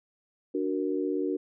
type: chord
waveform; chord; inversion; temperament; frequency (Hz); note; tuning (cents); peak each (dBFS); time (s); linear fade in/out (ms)
sine; D augmented; none; equal; 293.7 / 370 / 466.2; D4 / F#4 / A#4; 0 / 0 / 0; -30 / -30 / -33; 0.54-1.37; 10
effects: none